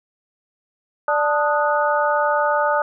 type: harmonic tone with a mistuned harmonic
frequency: 294.2 Hz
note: D4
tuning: 3 cents sharp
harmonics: 2 / 3 / 4 / 5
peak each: -20 / -21 / -22 / -24 dBFS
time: 1.08-2.82 s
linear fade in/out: 2 ms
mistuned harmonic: 4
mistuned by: +95 cents
effects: none